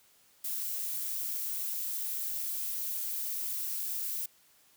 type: noise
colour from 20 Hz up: violet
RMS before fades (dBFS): -35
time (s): 0.44-4.26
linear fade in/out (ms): 5
effects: white hiss -64 dBFS RMS until 4.76 s + high-pass 60 Hz 12 dB/octave